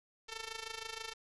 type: tone with amplitude modulation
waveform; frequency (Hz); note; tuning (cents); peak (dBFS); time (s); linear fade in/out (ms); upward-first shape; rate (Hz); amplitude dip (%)
5% pulse; 447.3; A4; +28; -27; 0.28-1.14; 20; sine; 26.3; 80
effects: resampled to 22050 Hz + 9-bit